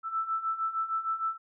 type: beating tone pair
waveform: sine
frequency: 1318.5 / 1325 Hz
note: E6 / E6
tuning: 0 / +9 cents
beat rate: 6.5 Hz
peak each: -34 / -30 dBFS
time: 0.03-1.38 s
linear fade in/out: 50 ms
effects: none